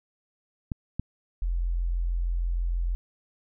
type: clicks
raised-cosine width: 5 ms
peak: -17 / -16 dBFS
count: 2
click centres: 0.718 / 0.996 s
type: tone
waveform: sine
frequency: 43.18 Hz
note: F1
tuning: 19 cents flat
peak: -24 dBFS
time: 1.42-2.95 s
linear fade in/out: 0 ms
effects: none